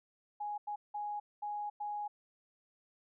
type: tone bursts at uneven times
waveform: sine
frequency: 830.6 Hz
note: G#5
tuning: in tune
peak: -36 dBFS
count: 5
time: 0.4-0.58 / 0.67-0.76 / 0.94-1.2 / 1.42-1.7 / 1.8-2.08 s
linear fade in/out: 10 ms
effects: none